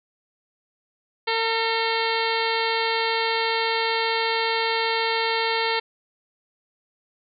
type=harmonic tone with a mistuned harmonic; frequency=453.7 Hz; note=A#4; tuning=47 cents flat; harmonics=1 / 2 / 3 / 4 / 5 / 6 / 7 / 8 / 9 / 10; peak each=-27 / -26 / -32 / -31 / -29 / -33 / -33 / -35 / -32 / -35 dBFS; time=1.27-5.8 s; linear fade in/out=10 ms; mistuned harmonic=5; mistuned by=-56 cents; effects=none